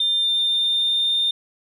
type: tone with pitch glide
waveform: sine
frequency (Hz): 3600 to 3621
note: A7 to A7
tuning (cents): +39 to +49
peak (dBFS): -16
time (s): 0-1.31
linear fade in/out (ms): 5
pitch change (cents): +10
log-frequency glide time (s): 0.16-1.12
effects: tanh soft clip ceiling -14 dBFS